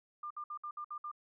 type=tone bursts; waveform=sine; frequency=1199 Hz; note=D6; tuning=36 cents sharp; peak=-39 dBFS; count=7; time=0.23-1.115 s; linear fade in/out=5 ms; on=75 ms; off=60 ms; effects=none